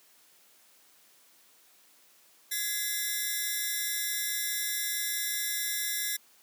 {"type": "ring-modulated tone", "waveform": "5% pulse", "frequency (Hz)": 1864.7, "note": "A#6", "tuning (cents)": 0, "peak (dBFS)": -16, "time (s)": [2.51, 6.17], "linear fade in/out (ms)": 10, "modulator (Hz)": 185, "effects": ["white hiss -61 dBFS RMS until 6.42 s", "high-pass 200 Hz 12 dB/octave"]}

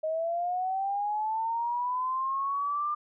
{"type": "linear sweep", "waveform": "sine", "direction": "up", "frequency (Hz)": [622.3, 1201], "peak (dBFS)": -27, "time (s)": [0.03, 2.95], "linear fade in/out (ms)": 10, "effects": []}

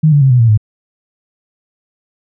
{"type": "tone with pitch steps", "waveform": "sine", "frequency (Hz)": [155.9, 144.62, 134.16, 124.45, 115.45, 107.1], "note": ["D#3", "D3", "C3", "B2", "A#2", "A2"], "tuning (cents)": [4, -26, 44, 14, -16, -46], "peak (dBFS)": -5, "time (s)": [0.03, 0.576], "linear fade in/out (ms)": 10, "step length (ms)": 91, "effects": []}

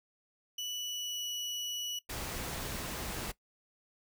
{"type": "tone with pitch glide", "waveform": "30% pulse", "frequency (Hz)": [2960, 2941], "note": ["F#7", "F#7"], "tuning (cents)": [0, -11], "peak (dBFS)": -33, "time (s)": [0.58, 1.99], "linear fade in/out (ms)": 5, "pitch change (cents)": -11, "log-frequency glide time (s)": [0.74, 1.27]}
{"type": "noise", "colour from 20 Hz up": "pink", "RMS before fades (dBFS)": -39, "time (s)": [2.09, 3.32], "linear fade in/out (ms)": 10}
{"effects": ["noise-tail reverb RT60 0.1 s tail -18 dB re dry"]}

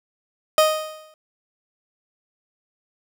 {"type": "tone with exponential decay", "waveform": "30% pulse", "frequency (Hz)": 622.3, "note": "D#5", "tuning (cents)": 0, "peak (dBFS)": -8, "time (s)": [0.58, 1.14], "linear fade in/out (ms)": 1, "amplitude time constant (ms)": 120, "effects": []}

